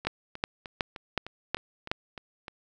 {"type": "two click trains", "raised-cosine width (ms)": 0.3, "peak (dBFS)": [-23, -10], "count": [9, 6], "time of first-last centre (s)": [[0.05, 2.482], [0.07, 1.915]], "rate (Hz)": [3.29, 2.71], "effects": []}